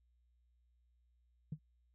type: tone with exponential decay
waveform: sine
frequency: 153.2 Hz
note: D#3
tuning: 27 cents flat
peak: -33 dBFS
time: 1.52-1.59 s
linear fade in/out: 5 ms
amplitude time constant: 15 ms
effects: tanh soft clip ceiling -33 dBFS + added 60 Hz sine -70 dBFS peak until 1.94 s